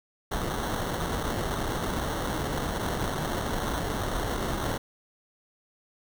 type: noise with sample-and-hold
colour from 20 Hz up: pink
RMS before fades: -30 dBFS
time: 0.31-4.78 s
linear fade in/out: 10 ms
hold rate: 2450 Hz
effects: none